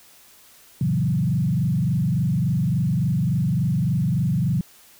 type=tone with frequency modulation; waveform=sine; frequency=150 Hz; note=D3; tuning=37 cents sharp; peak=-18 dBFS; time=0.81-4.61 s; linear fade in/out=2 ms; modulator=23.5 Hz; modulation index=1.6; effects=white hiss -51 dBFS RMS until 4.99 s